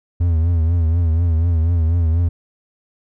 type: tone with vibrato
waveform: triangle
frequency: 83.2 Hz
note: E2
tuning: 17 cents sharp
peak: -11 dBFS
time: 0.2-2.29 s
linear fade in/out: 10 ms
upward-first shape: triangle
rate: 4.1 Hz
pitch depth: 99 cents each way
effects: none